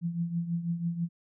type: tone with tremolo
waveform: sine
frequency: 170 Hz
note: F3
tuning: 46 cents flat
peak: -25 dBFS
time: 0.01-1.09 s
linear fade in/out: 50 ms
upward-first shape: triangle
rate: 6.1 Hz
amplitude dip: 75%
effects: none

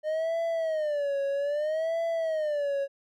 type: tone with vibrato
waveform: triangle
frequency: 608 Hz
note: D#5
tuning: 40 cents flat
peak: -24 dBFS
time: 0.03-2.88 s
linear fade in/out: 50 ms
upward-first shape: sine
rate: 0.62 Hz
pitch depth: 160 cents each way
effects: none

